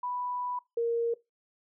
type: tone pair in turn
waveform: sine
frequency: 987.8 / 466.2 Hz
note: B5 / A#4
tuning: 0 / 0 cents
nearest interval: octave + minor second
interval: 1300 cents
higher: first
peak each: -31 / -25 dBFS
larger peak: second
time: 0.03-0.59 / 0.77-1.14 s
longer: first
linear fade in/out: 5 ms
effects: noise-tail reverb RT60 0.2 s tail -20 dB re dry